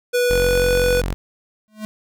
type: tone with pitch glide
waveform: square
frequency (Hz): 490 to 493.1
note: B4 to B4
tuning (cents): -14 to -3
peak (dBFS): -16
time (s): 0.13-1.02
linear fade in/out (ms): 20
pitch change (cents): +11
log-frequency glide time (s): 0.36-0.65
type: tone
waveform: sawtooth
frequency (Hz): 45.37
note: F#1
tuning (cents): -33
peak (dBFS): -17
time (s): 0.3-1.14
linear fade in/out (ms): 0
type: tone with exponential growth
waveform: square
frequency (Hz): 214.6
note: A3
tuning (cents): -43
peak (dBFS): -24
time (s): 1.68-1.85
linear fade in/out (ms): 0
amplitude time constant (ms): 36
effects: none